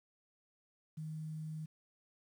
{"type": "tone", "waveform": "sine", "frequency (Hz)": 156.3, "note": "D#3", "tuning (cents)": 8, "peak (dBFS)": -40, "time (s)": [0.97, 1.66], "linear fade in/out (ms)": 10, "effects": ["11-bit"]}